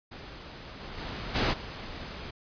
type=noise with level steps; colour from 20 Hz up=pink; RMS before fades=-44 / -41 / -37 / -26 / -40 dBFS; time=0.11-2.31 s; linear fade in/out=10 ms; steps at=0.8 / 0.97 / 1.34 / 1.52 s; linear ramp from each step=20 ms; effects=resampled to 11025 Hz